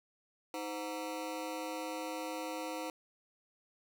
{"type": "ring-modulated tone", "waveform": "25% pulse", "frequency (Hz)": 415.3, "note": "G#4", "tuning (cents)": 0, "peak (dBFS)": -31, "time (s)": [0.54, 2.9], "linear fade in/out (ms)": 0, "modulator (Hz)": 100, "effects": []}